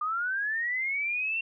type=linear sweep; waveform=sine; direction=up; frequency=1200 to 2729 Hz; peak=-27 dBFS; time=0.01-1.41 s; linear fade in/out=5 ms; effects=none